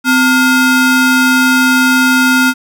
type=ring-modulated tone; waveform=square; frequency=580 Hz; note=D5; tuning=22 cents flat; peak=-5 dBFS; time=0.04-2.54 s; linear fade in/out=50 ms; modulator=837 Hz; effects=none